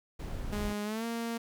brown noise, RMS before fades -37 dBFS, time 0.19-0.73 s, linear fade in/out 10 ms
sawtooth tone with pitch glide, 207.4 to 231.5 Hz, G#3 to A#3, -2 to -12 cents, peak -29 dBFS, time 0.52-1.38 s, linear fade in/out 10 ms, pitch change +190 cents, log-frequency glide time 0.84-1.05 s
effects none

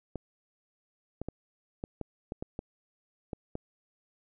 clicks, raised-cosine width 2 ms, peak -22 dBFS, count 10, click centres 0.157 / 1.216 / 1.286 / 1.839 / 2.013 / 2.321 / 2.425 / 2.591 / 3.332 / 3.554 s, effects none

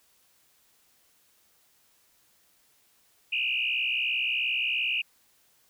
sine tone with frequency modulation, 2665 Hz, E7, 18 cents sharp, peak -25 dBFS, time 3.32-5.02 s, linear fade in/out 10 ms, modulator 62.9 Hz, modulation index 3.7, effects white hiss -65 dBFS RMS until 5.69 s

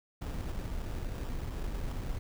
brown noise with sample-and-hold, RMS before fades -36 dBFS, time 0.21-2.19 s, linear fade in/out 10 ms, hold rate 2100 Hz, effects none

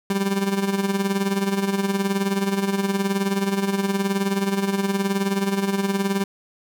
30% pulse tone with tremolo, 196.7 Hz, G3, 6 cents sharp, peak -15 dBFS, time 0.1-6.24 s, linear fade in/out 2 ms, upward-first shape sine, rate 19 Hz, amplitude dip 65%, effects none

